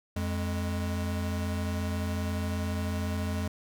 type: tone pair together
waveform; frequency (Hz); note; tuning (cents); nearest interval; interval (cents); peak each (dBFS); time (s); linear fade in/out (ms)
square; 87.33 / 207.7; F2 / G#3; 0 / 0; octave + minor third; 1500; -31 / -35; 0.16-3.48; 5
effects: none